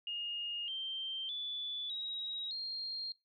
sine tone with pitch steps, 2846 / 3140 / 3464 / 3821 / 4215 Hz, F7 / G7 / A7 / A#7 / C8, +32 / +2 / -28 / +42 / +12 cents, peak -37 dBFS, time 0.07-3.12 s, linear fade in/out 2 ms, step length 610 ms, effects noise-tail reverb RT60 0.2 s tail -21 dB re dry

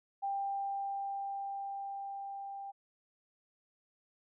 sine tone with level ramp, 792 Hz, G5, 18 cents sharp, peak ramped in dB -32 to -41 dBFS, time 0.22-2.72 s, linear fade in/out 20 ms, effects none

